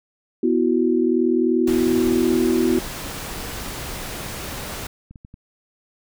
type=chord; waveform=sine; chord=B suspended fourth; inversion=none; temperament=equal; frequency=246.9 / 329.6 / 370 Hz; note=B3 / E4 / F#4; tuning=0 / 0 / 0 cents; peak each=-20 dBFS; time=0.43-2.79 s; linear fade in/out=5 ms
type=noise; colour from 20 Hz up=pink; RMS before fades=-31 dBFS; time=1.67-4.87 s; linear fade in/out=5 ms
type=clicks; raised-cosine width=5 ms; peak=-28 dBFS; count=7; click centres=2.845 / 3.315 / 4.144 / 5.11 / 5.158 / 5.249 / 5.341 s
effects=none